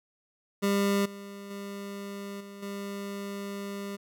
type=tone with level steps; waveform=25% pulse; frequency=200 Hz; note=G3; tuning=35 cents sharp; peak=-20 / -37 / -33 / -39 / -31 dBFS; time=0.62-3.97 s; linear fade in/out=20 ms; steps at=1.05 / 1.5 / 2.4 / 2.62 s; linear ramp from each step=10 ms; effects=none